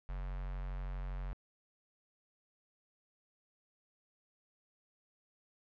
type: tone with notch filter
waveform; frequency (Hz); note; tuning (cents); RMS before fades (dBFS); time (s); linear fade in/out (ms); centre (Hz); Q
square; 46.25; F#1; 0; -40; 0.09-1.33; 0; 310; 0.67
effects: low-pass 2000 Hz 12 dB/octave